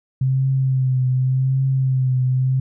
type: tone with vibrato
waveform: sine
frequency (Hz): 130.81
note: C3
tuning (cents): 0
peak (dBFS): -15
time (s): 0.21-2.6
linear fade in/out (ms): 5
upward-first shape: triangle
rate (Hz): 0.87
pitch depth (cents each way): 44
effects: none